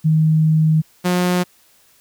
sine / sawtooth tone pair in turn, 157.2 / 179.28 Hz, D#3 / F3, +18 / +46 cents, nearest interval major second, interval 228 cents, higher second, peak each -11 dBFS, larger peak neither, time 0.04-0.82 / 1.04-1.44 s, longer first, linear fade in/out 20 ms, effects white hiss -54 dBFS RMS until 2 s

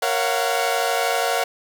sawtooth chord, Gb major seventh, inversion first, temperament equal with one note detuned, 466.2 / 554.4 / 687.6 / 740 Hz, Bb4 / Db5 / F5 / Gb5, 0 / 0 / -27 / 0 cents, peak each -22 / -22 / -21 / -20 dBFS, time 0.02-1.44 s, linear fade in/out 5 ms, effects none

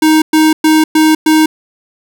square tone bursts, 312.8 Hz, D#4, 9 cents sharp, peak -6 dBFS, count 5, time 0.02-1.46 s, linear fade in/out 5 ms, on 200 ms, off 110 ms, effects none

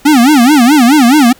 square tone with vibrato, 268 Hz, C4, 42 cents sharp, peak -4 dBFS, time 0.05-1.33 s, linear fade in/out 10 ms, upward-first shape sine, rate 4.7 Hz, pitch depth 250 cents each way, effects pink hiss -42 dBFS RMS until 1.39 s

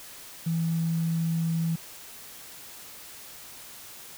triangle tone, 164.81 Hz, E3, in tune, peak -20 dBFS, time 0.46-1.76 s, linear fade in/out 10 ms, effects tanh soft clip ceiling -22 dBFS + white hiss -45 dBFS RMS until 4.17 s

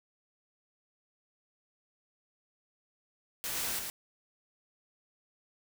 white noise with echo, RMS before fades -36 dBFS, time 3.44-3.79 s, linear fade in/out 0 ms, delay 110 ms, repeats 1, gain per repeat -3 dB, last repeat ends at 3.9 s, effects none

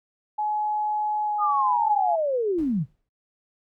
sine tone with pitch glide, 846 to 837.7 Hz, G#5 to G#5, +32 to +15 cents, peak -23 dBFS, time 0.38-2.16 s, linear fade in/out 10 ms, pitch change -17 cents, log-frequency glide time 1.24-1.32 s
sine linear sweep, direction down, 1251 to 123.47 Hz, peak -21 dBFS, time 1.38-2.86 s, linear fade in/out 50 ms
brown noise with exponential decay, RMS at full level -40 dBFS, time 2.58-3.09 s, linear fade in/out 5 ms, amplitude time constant 110 ms
effects noise-tail reverb RT60 0.2 s tail -19 dB re dry

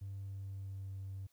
triangle tone with pitch glide, 98.1 to 96.53 Hz, G2 to G2, +2 to -26 cents, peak -38 dBFS, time 0.01-1.27 s, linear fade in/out 10 ms, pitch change -28 cents, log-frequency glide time 0.17-0.98 s, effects tanh soft clip ceiling -38 dBFS + white hiss -75 dBFS RMS until 1.32 s

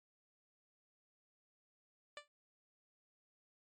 10% pulse tone with exponential decay, 587.3 Hz, D5, in tune, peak -35 dBFS, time 2.17-2.28 s, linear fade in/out 1 ms, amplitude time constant 22 ms, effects MP3 32 kbps

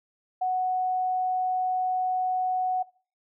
sine tone, 740 Hz, F#5, in tune, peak -23 dBFS, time 0.41-2.83 s, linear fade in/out 10 ms, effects noise-tail reverb RT60 0.4 s tail -20 dB re dry

